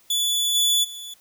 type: tone with level steps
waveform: sawtooth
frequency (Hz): 3452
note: A7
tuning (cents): -34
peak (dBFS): -17 / -14 / -31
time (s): 0.1-1.14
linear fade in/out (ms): 5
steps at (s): 0.54 / 0.83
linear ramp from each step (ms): 20
effects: white hiss -57 dBFS RMS until 1.2 s